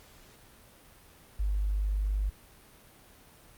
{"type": "tone", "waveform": "sine", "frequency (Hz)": 50.3, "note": "G1", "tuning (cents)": 45, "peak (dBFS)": -26, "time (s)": [1.39, 2.3], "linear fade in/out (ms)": 10, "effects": ["pink hiss -56 dBFS RMS until 3.57 s", "Opus 48 kbps"]}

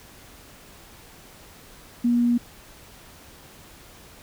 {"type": "tone", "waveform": "sine", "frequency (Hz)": 239.5, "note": "A#3", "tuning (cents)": 47, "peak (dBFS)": -17, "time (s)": [2.04, 2.38], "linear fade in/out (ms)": 10, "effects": ["pink hiss -48 dBFS RMS until 4.22 s"]}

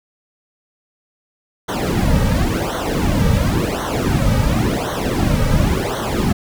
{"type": "noise with flanger", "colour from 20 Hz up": "brown", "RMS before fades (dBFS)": -17, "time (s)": [1.68, 6.33], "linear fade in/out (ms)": 10, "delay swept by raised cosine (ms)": [0.4, 2.9], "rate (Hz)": 0.93, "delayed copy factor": -1, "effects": []}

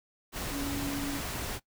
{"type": "tone in noise", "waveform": "sine", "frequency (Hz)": 281.6, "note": "C#4", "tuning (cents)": 27, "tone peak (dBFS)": -33, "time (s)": [0.5, 1.21], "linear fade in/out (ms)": 50, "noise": "pink", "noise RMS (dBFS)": -36, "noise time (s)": [0.32, 1.6], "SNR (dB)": 0, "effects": ["noise-tail reverb RT60 0.1 s tail -19 dB re dry"]}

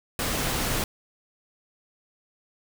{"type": "noise", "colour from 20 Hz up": "pink", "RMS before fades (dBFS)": -27, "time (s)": [0.19, 0.84], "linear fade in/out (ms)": 2, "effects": []}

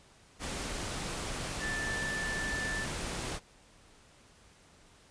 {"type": "tone in noise", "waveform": "sine", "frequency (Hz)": 1760, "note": "A6", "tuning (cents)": 0, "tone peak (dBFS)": -34, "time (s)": [1.59, 2.87], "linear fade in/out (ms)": 50, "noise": "pink", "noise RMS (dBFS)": -37, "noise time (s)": [0.39, 3.4], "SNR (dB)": 0, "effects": ["pink hiss -60 dBFS RMS until 5.1 s", "resampled to 22050 Hz"]}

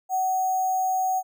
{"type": "tone with sample-and-hold", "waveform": "sine", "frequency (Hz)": 750, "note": "F#5", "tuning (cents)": 23, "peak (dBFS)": -21, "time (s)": [0.09, 1.23], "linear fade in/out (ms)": 50, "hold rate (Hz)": 7350, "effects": []}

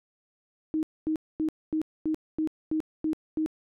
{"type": "tone bursts", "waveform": "sine", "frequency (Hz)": 313.3, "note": "D#4", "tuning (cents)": 12, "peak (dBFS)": -24, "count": 9, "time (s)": [0.74, 3.461], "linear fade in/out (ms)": 0, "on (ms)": 89, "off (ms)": 240, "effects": []}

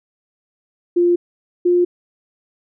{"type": "tone pair in turn", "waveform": "sine", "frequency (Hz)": [349.2, 353.5], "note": ["F4", "F4"], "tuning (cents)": [0, 21], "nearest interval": "unison", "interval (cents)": 21, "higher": "second", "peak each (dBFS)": -11, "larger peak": "neither", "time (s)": [[0.96, 1.16], [1.65, 1.85]], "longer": "neither", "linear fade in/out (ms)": 10, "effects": []}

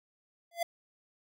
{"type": "tone with exponential growth", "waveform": "square", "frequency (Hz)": 682, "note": "F5", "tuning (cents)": -41, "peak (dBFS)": -26, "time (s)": [0.51, 0.63], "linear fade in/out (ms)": 5, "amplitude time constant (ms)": 24, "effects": []}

